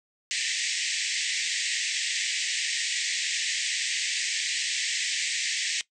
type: band-pass noise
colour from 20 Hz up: pink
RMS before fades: -29 dBFS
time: 0.31-5.81 s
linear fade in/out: 0 ms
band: 1800 to 8300 Hz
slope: 96 dB/octave
effects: noise-tail reverb RT60 0.1 s tail -18 dB re dry